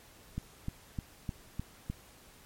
click train, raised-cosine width 5 ms, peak -22 dBFS, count 6, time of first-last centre 0.38-1.9 s, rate 3.29 Hz, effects pink hiss -57 dBFS RMS until 2.45 s + MP3 64 kbps

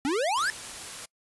square exponential sweep, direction up, 259.3 to 1800 Hz, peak -25 dBFS, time 0.05-0.5 s, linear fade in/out 0 ms
white noise, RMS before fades -39 dBFS, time 0.36-1.06 s, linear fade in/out 10 ms
effects noise-tail reverb RT60 0.1 s tail -25 dB re dry + resampled to 24000 Hz

